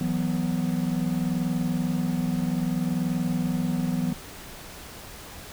triangle chord, E suspended second, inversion none, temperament just, 164.81 / 185.42 / 247.2 Hz, E3 / F#3 / B3, 0 / +4 / +2 cents, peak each -26 dBFS, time 0.01-4.13 s, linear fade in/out 2 ms, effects pink hiss -42 dBFS RMS until 5.52 s

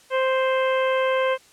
harmonic tone, 523.3 Hz, C5, in tune, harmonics 1 / 2 / 3 / 4 / 5 / 6, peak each -20 / -26 / -30 / -32 / -34 / -36 dBFS, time 0.1-1.38 s, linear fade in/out 50 ms, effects white hiss -53 dBFS RMS until 1.52 s + low-pass 9000 Hz 12 dB/octave

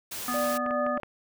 white noise, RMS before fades -36 dBFS, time 0.11-0.58 s, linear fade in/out 10 ms
harmonic tone, 246.9 Hz, B3, in tune, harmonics 1 / 3 / 5 / 7, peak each -32 / -37 / -30 / -38 dBFS, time 0.28-0.98 s, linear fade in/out 2 ms
sine tone with tremolo, 590 Hz, D5, 8 cents sharp, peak -26 dBFS, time 0.34-1 s, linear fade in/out 0 ms, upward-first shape sine, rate 2.6 Hz, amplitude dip 50%
clicks, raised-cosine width 0.5 ms, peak -24 dBFS, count 5, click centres 0.663 / 0.709 / 0.865 / 0.974 / 1.033 s
effects none

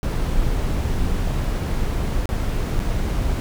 brown noise with dropouts, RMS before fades -21 dBFS, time 0.03-3.4 s, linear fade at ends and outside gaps 0 ms, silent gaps 2.256-2.291 / 2.792-2.801 s, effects none

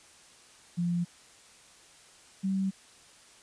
sine tone pair in turn, 173.6 / 192.2 Hz, F3 / G3, -10 / -34 cents, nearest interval major second, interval 176 cents, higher second, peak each -26 dBFS, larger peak neither, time 0.77-1.05 / 2.43-2.71 s, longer neither, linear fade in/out 20 ms, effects white hiss -56 dBFS RMS until 3.42 s + resampled to 22050 Hz

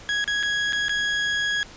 30% pulse tone with dropouts, 1661.2 Hz, G#6, in tune, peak -19 dBFS, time 0.09-1.63 s, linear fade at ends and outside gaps 0 ms, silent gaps 0.242-0.277 / 0.428-0.433 / 0.724-0.731 / 0.883-0.894 s, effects pink hiss -44 dBFS RMS until 1.76 s + resampled to 16000 Hz

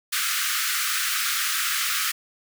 pink high-pass noise, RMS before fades -25 dBFS, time 0.12-2.12 s, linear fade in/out 10 ms, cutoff 1200 Hz, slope 96 dB/octave, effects none

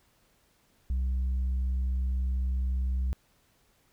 sine tone, 64 Hz, C2, 38 cents flat, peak -23 dBFS, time 0.9-3.13 s, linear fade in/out 0 ms, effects tanh soft clip ceiling -25 dBFS + pink hiss -67 dBFS RMS until 3.92 s

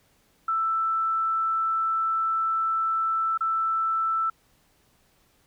sine tone with dropouts, 1325 Hz, E6, 9 cents sharp, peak -22 dBFS, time 0.48-4.3 s, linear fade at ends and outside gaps 5 ms, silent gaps 3.376-3.407 s, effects pink hiss -64 dBFS RMS until 5.46 s

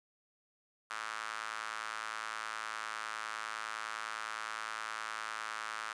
square tone with high-pass filter, 54.9 Hz, A1, 3 cents flat, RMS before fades -41 dBFS, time 0.9-5.93 s, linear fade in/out 5 ms, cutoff 1300 Hz, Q 3, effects resampled to 22050 Hz + 11-bit

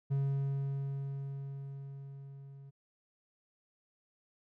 triangle tone with level ramp, 138 Hz, C#3, 7 cents flat, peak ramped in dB -26 to -47 dBFS, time 0.1-2.71 s, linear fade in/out 20 ms, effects none

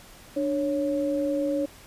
sine tone pair together, 295.6 / 554.4 Hz, D4 / C#5, +11 / 0 cents, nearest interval major seventh, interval 1089 cents, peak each -26 dBFS, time 0.36-1.66 s, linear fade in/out 10 ms, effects pink hiss -49 dBFS RMS until 1.86 s + resampled to 32000 Hz

